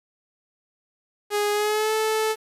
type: tone with pitch glide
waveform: sawtooth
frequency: 414 to 436.8 Hz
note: G#4 to A4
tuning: -5 to -13 cents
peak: -17 dBFS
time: 1.3-2.36 s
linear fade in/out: 50 ms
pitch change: +92 cents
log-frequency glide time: 1.52-1.93 s
effects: resampled to 32000 Hz + 8-bit